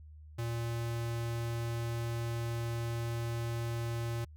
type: tone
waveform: square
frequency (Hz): 116.7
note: A#2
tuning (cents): +2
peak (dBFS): -34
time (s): 0.38-4.25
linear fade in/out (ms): 10
effects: added 76 Hz sine -49 dBFS peak until 4.36 s